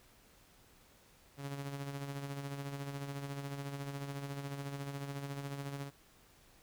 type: tone with tremolo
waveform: sawtooth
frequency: 140.1 Hz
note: C#3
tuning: 19 cents sharp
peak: -34 dBFS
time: 1.37-5.91 s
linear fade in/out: 50 ms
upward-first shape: sine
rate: 14 Hz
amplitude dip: 50%
effects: pink hiss -64 dBFS RMS until 6.62 s